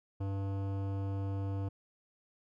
sine tone with hard clipping, 98 Hz, G2, in tune, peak -35 dBFS, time 0.2-1.69 s, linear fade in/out 10 ms, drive 16 dB, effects none

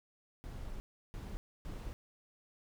brown noise bursts at uneven times, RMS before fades -43 dBFS, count 3, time 0.44-0.8 / 1.14-1.37 / 1.65-1.93 s, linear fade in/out 0 ms, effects none

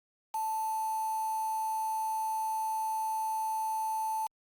sine tone with quantisation, 880 Hz, A5, in tune, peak -30 dBFS, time 0.34-4.27 s, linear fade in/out 5 ms, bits 7, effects Opus 48 kbps

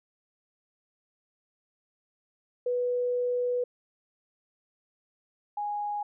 sine tone pair in turn, 492 / 827.4 Hz, B4 / G#5, -7 / -7 cents, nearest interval major sixth, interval 900 cents, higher second, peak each -25 / -29 dBFS, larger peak first, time 2.66-3.64 / 5.57-6.03 s, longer first, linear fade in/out 5 ms, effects none

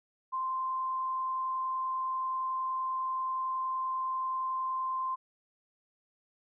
sine tone with frequency modulation, 1043 Hz, C6, 6 cents flat, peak -30 dBFS, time 0.32-5.16 s, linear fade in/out 20 ms, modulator 30.5 Hz, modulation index 0.28, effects none

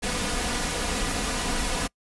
pink noise with comb filter, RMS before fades -27 dBFS, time 0.02-1.88 s, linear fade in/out 20 ms, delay 4.1 ms, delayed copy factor +0.6, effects noise-tail reverb RT60 0.1 s tail -26 dB re dry + resampled to 24000 Hz

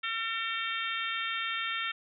harmonic tone, 453 Hz, A#4, 50 cents flat, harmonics 3 / 4 / 5 / 6 / 7 / 8, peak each -36 / -37 / -38 / -39 / -39 / -40 dBFS, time 0.03-1.92 s, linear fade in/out 10 ms, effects none

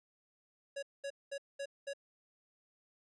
square tone bursts, 558 Hz, C#5, 11 cents sharp, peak -39 dBFS, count 5, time 0.76-1.935 s, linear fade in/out 10 ms, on 67 ms, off 210 ms, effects resampled to 22050 Hz

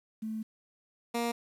sine / 15% pulse tone pair in turn, 219.4 / 235.3 Hz, A3 / A#3, -5 / +16 cents, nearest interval minor second, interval 121 cents, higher second, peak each -33 / -23 dBFS, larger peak second, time 0.22-0.43 / 1.14-1.32 s, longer first, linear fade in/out 10 ms, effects resampled to 32000 Hz + 10-bit

